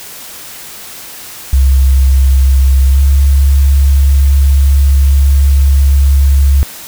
sine tone with pitch glide, 66.6 to 69.11 Hz, C2 to C#2, +31 to -5 cents, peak -4 dBFS, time 1.53-6.63 s, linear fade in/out 0 ms, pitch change +64 cents, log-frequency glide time 2.9-3 s, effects white hiss -29 dBFS RMS until 6.87 s

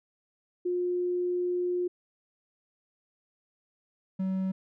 sine / triangle tone pair in turn, 356.7 / 189.3 Hz, F4 / F#3, +37 / +40 cents, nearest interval major seventh, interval 1097 cents, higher first, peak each -26 / -25 dBFS, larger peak second, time 0.65-1.88 / 4.19-4.52 s, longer first, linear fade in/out 10 ms, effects none

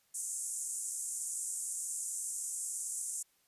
white band-pass noise, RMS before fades -39 dBFS, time 0.14-3.23 s, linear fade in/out 10 ms, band 6900 to 9700 Hz, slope 48 dB/octave, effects white hiss -72 dBFS RMS until 3.47 s + resampled to 32000 Hz

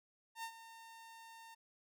sawtooth tone with ADSR envelope, 910 Hz, A#5, 42 cents flat, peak -37 dBFS, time 0.35-1.55 s, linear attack 85 ms, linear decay 74 ms, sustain -13 dB, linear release 13 ms, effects none

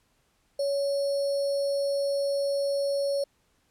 sine tone with sample-and-hold, 560 Hz, C#5, 18 cents sharp, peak -24 dBFS, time 0.59-3.24 s, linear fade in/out 5 ms, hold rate 4900 Hz, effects pink hiss -69 dBFS RMS until 3.7 s + low-pass 12000 Hz 12 dB/octave

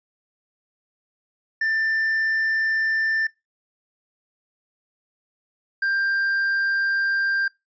triangle tone pair in turn, 1781 / 1586.7 Hz, A6 / G6, +21 / +21 cents, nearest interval major second, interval 200 cents, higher first, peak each -18 dBFS, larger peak neither, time 1.61-3.27 / 5.82-7.48 s, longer neither, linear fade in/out 5 ms, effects noise-tail reverb RT60 0.2 s tail -23 dB re dry + resampled to 16000 Hz

